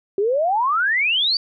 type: exponential sweep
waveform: sine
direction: up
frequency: 381.3 to 4699 Hz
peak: -16 dBFS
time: 0.18-1.37 s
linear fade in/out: 2 ms
effects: none